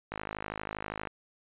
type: click train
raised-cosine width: 0.5 ms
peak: -20 dBFS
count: 51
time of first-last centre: 0.12-1.072 s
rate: 52.5 Hz
effects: resampled to 8000 Hz